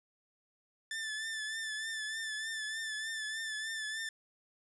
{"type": "tone with vibrato", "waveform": "sawtooth", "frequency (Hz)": 1760, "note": "A6", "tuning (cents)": 0, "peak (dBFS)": -33, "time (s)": [0.91, 4.09], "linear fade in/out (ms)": 2, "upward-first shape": "triangle", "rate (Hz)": 3.3, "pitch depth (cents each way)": 48, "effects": ["resampled to 24000 Hz"]}